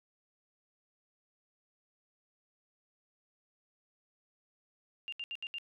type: tone bursts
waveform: sine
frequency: 2794 Hz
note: F7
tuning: in tune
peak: -37 dBFS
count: 5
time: 5.08-5.584 s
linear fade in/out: 0 ms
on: 44 ms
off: 71 ms
effects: none